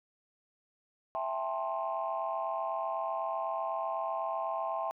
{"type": "chord", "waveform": "sine", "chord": "A minor seventh", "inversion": "second", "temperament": "just", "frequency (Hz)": [660, 792, 880, 1056], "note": ["E5", "G5", "A5", "C6"], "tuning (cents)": [2, 18, 0, 16], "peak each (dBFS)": [-35, -37, -39, -36], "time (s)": [1.15, 4.91], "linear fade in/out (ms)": 0, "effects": ["tanh soft clip ceiling -23 dBFS"]}